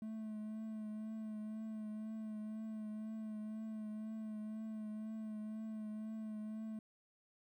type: tone with vibrato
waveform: triangle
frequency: 216.9 Hz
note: A3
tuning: 25 cents flat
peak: -40 dBFS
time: 0.02-6.79 s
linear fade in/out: 2 ms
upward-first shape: triangle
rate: 2 Hz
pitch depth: 32 cents each way
effects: 13-bit